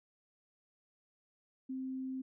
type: tone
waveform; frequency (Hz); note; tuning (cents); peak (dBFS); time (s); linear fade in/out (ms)
sine; 261.6; C4; 0; -37; 1.69-2.22; 10
effects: none